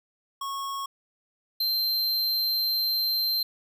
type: tone pair in turn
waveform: square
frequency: 1099 / 4135 Hz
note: C#6 / C8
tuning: -15 / -21 cents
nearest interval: octave + major seventh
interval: 2294 cents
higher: second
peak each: -31 / -24 dBFS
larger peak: second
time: 0.41-0.86 / 1.6-3.43 s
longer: second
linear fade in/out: 5 ms
effects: none